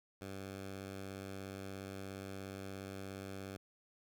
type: tone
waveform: 10% pulse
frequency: 97 Hz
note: G2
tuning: 18 cents flat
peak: -36 dBFS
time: 0.21-3.57 s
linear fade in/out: 5 ms
effects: none